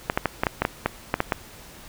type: clicks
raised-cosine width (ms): 0.5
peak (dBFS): -5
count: 11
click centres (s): 0.099 / 0.175 / 0.257 / 0.435 / 0.468 / 0.62 / 0.651 / 0.86 / 1.141 / 1.204 / 1.322
effects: pink hiss -45 dBFS RMS until 1.88 s